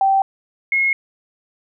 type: tone pair in turn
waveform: sine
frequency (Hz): 778 / 2163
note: G5 / C#7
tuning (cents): -13 / -43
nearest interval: octave + tritone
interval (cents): 1770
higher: second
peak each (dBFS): -12 / -14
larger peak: first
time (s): 0.01-0.22 / 0.72-0.93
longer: neither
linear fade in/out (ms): 2
effects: none